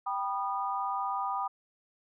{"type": "chord", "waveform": "sine", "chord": "G augmented", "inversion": "none", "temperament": "just", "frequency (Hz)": [784, 980, 1225], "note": ["G5", "B5", "D#6"], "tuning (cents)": [0, -14, -27], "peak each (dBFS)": -34, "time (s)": [0.06, 1.48], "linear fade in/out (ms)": 10, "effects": []}